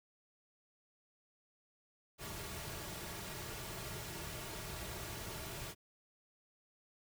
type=noise with comb filter; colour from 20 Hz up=pink; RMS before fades=-45 dBFS; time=2.18-5.75 s; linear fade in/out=50 ms; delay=3.9 ms; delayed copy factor=-0.6; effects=none

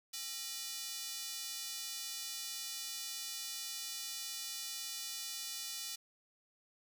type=tone with high-pass filter; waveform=square; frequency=269.1 Hz; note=C4; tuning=49 cents sharp; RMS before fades=-43 dBFS; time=0.13-5.96 s; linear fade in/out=10 ms; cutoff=4500 Hz; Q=1.3; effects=none

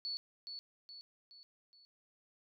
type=tone with echo; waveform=sine; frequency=4435 Hz; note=C#8; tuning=in tune; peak=-37 dBFS; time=0.05-0.17 s; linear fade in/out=0 ms; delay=420 ms; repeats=4; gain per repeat=-6 dB; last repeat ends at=1.85 s; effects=none

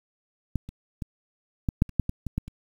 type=clicks; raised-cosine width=5 ms; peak=-13 / -26 / -19 / -12 / -6 / -29 / -8 / -15 / -18 / -13 / -27 dBFS; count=11; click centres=0.557 / 0.69 / 1.022 / 1.688 / 1.821 / 1.893 / 1.997 / 2.094 / 2.267 / 2.38 / 2.48 s; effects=8-bit

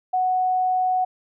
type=tone; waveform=sine; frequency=740 Hz; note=F#5; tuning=in tune; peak=-18 dBFS; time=0.13-1.05 s; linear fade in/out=10 ms; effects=none

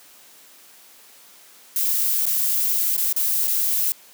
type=noise with dropouts; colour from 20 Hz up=violet; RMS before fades=-21 dBFS; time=1.76-3.92 s; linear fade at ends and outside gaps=1 ms; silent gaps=2.256-2.265 / 2.966-2.978 / 3.127-3.163 / 3.473-3.478 s; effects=white hiss -49 dBFS RMS until 4.13 s + high-pass 200 Hz 12 dB/octave

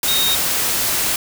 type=tone in noise; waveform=sine; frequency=3729 Hz; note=A#7; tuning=in tune; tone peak=-17 dBFS; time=0.08-0.35 s; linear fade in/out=2 ms; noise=white; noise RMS=-19 dBFS; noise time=0.03-1.16 s; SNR=-1 dB; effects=none

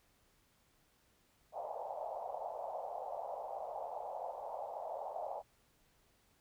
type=band-pass noise; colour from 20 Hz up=pink; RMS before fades=-43 dBFS; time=1.52-5.43 s; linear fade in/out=50 ms; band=570 to 860 Hz; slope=48 dB/octave; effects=pink hiss -72 dBFS RMS until 6.4 s

